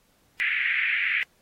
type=band-pass noise; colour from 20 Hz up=white; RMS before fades=-25 dBFS; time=0.4-1.23 s; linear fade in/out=0 ms; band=1800 to 2400 Hz; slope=48 dB/octave; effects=pink hiss -65 dBFS RMS until 1.41 s + AAC 48 kbps